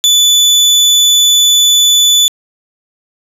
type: tone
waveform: 30% pulse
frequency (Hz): 3480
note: A7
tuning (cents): -20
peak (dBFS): -3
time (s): 0.04-2.28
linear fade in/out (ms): 0
effects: resampled to 32000 Hz + 7-bit